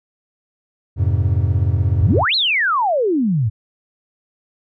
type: chord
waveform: triangle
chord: F minor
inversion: none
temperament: equal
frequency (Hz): 87.31 / 103.83 / 130.81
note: F2 / Ab2 / C3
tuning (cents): 0 / 0 / 0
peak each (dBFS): -15 / -16 / -20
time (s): 0.96-2.25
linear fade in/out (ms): 50
type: exponential two-way sweep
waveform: sine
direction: up then down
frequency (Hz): 58.27 to 4343 to 99.2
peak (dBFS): -14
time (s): 2-3.5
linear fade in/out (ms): 20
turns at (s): 2.35
effects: none